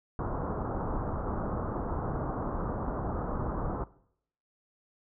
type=low-pass noise; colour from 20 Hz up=pink; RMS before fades=-33 dBFS; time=0.19-3.84 s; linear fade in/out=2 ms; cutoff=1300 Hz; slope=48 dB/octave; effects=noise-tail reverb RT60 0.7 s tail -20 dB re dry